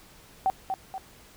sine tone with echo, 765 Hz, G5, 42 cents flat, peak -20 dBFS, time 0.46-0.5 s, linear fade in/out 0 ms, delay 240 ms, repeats 2, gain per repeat -6 dB, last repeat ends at 0.98 s, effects pink hiss -53 dBFS RMS until 1.36 s

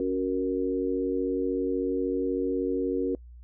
sine chord, F# major, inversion second, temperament equal, 277.2 / 370 / 466.2 Hz, C#4 / F#4 / A#4, 0 / 0 / 0 cents, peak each -29 dBFS, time 0-3.15 s, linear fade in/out 2 ms, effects noise-tail reverb RT60 0.1 s tail -25 dB re dry + added 60 Hz sine -44 dBFS peak until 3.43 s

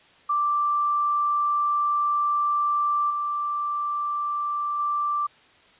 sine tone with level steps, 1174.7 Hz, D6, in tune, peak -20 / -24 / -22 dBFS, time 0.29-5.27 s, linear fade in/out 10 ms, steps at 3.1 / 4.79 s, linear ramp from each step 5 ms, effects white hiss -55 dBFS RMS until 5.79 s + resampled to 8000 Hz

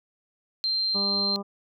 sine tone, 4152 Hz, C8, 14 cents flat, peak -23 dBFS, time 0.64-1.36 s, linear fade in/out 0 ms
harmonic tone, 199.7 Hz, G3, 32 cents sharp, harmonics 1 / 2 / 3 / 4 / 5 / 6, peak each -32 / -36 / -39 / -42 / -43 / -41 dBFS, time 0.94-1.43 s, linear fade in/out 20 ms
effects none

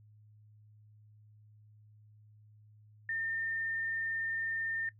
sine tone, 1811 Hz, A6, 49 cents sharp, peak -33 dBFS, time 3.09-4.89 s, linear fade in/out 2 ms, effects noise-tail reverb RT60 0.1 s tail -20 dB re dry + added 106 Hz sine -57 dBFS peak until 4.99 s

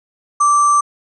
sine tone with sample-and-hold, 1166 Hz, D6, 13 cents flat, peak -9 dBFS, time 0.4-0.81 s, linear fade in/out 10 ms, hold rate 7350 Hz, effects resampled to 22050 Hz

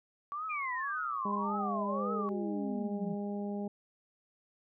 sine tone with vibrato, 1135 Hz, C#6, 41 cents sharp, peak -35 dBFS, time 0.32-2.29 s, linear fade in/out 0 ms, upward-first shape triangle, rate 1.8 Hz, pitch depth 240 cents each way
sine exponential sweep, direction down, 2458 to 164.81 Hz, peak -36 dBFS, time 0.49-3.15 s, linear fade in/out 20 ms
harmonic tone, 203.5 Hz, G#3, 35 cents flat, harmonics 1 / 2 / 3 / 4, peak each -35 / -41 / -45 / -47 dBFS, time 1.25-3.68 s, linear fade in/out 5 ms
effects none

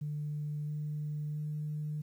sine tone with pitch steps, 148.8 / 149.92 / 151.05 Hz, D3 / D3 / D3, +23 / +36 / +49 cents, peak -33 dBFS, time 0.01-2.02 s, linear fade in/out 10 ms, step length 670 ms, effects tanh soft clip ceiling -29 dBFS + 11-bit

